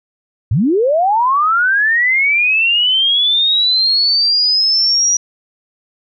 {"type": "linear sweep", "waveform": "sine", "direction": "up", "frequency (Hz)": [85.5, 5810], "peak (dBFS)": -10, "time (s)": [0.51, 5.17], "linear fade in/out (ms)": 5, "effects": []}